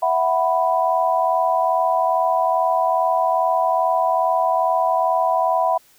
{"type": "chord", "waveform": "sine", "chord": "E suspended second", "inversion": "none", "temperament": "just", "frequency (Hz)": [659.3, 741.7, 988.9], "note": ["E5", "F#5", "B5"], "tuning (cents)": [0, 4, 2], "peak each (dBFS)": -20, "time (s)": [0.02, 5.78], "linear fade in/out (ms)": 10, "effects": ["white hiss -54 dBFS RMS until 5.98 s"]}